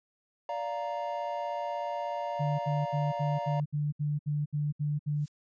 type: chord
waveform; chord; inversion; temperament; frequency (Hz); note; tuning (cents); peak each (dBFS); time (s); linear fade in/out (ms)
triangle; Bb major; first; just; 582.7 / 699.2 / 932.3; D5 / F5 / Bb5; -14 / +2 / 0; -34; 0.49-3.6; 2
type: tone bursts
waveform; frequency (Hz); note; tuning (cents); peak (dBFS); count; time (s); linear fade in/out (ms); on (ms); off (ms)
sine; 147.8; D3; +11; -27; 11; 2.39-5.26; 20; 200; 67
type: noise with exponential growth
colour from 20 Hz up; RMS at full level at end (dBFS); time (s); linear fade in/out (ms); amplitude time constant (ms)
violet; -46; 5.09-5.28; 0; 40
effects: resampled to 16000 Hz